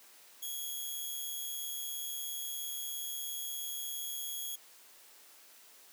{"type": "tone with amplitude modulation", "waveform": "5% pulse", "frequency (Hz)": 3322, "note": "G#7", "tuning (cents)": 0, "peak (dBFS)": -27, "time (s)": [0.42, 4.56], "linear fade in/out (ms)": 10, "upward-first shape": "sine", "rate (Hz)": 137, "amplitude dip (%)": 40, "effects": ["white hiss -58 dBFS RMS until 5.92 s", "high-pass 300 Hz 12 dB/octave"]}